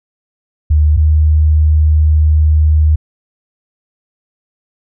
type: tone pair in turn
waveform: sine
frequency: 75.7 / 76.93 Hz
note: D#2 / D#2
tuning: -47 / -19 cents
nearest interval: unison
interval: 28 cents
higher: second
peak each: -6 dBFS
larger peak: neither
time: 0.7-0.97 / 0.97-2.96 s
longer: second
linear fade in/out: 10 ms
effects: none